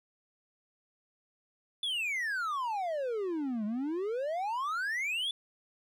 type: exponential two-way sweep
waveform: triangle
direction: down then up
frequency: 3520 to 203.9 to 3520 Hz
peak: -29 dBFS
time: 1.83-5.31 s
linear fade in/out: 2 ms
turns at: 3.65 s
effects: none